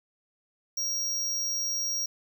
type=tone; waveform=square; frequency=5640 Hz; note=F8; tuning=16 cents sharp; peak=-28 dBFS; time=0.77-2.06 s; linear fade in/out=5 ms; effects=9-bit